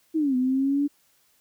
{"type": "linear two-way sweep", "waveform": "sine", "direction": "down then up", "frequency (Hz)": [327.9, 250.4, 290.3], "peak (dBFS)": -20, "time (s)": [0.14, 0.88], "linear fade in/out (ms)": 20, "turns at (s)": 0.36, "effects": ["white hiss -64 dBFS RMS until 1.4 s"]}